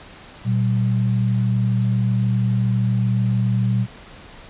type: tone pair together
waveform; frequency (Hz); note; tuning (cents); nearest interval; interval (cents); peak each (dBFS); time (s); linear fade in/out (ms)
sine; 119 / 191.65; A#2 / G3; +36 / -39; minor sixth; 825; -17 / -22; 0.44-3.87; 50
effects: pink hiss -42 dBFS RMS until 4.49 s + resampled to 8000 Hz